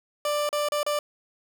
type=tone with dropouts; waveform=30% pulse; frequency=590 Hz; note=D5; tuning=8 cents sharp; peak=-21 dBFS; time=0.25-0.99 s; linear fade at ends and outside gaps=2 ms; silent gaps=0.491-0.528 / 0.687-0.72 / 0.831-0.864 s; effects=none